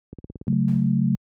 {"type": "click train", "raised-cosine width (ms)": 3, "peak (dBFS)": -23, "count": 8, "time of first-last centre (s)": [0.13, 0.528], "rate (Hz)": 17.6}
{"type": "chord", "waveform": "sine", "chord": "F# minor", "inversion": "second", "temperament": "equal", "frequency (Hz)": [138.59, 185, 220], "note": ["C#3", "F#3", "A3"], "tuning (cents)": [0, 0, 0], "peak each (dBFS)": -22, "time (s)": [0.48, 1.15], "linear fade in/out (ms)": 0}
{"type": "noise with exponential decay", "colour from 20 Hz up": "brown", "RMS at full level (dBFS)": -35, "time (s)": [0.68, 1.1], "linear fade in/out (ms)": 2, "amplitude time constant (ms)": 90}
{"effects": ["high-pass 60 Hz 12 dB/octave"]}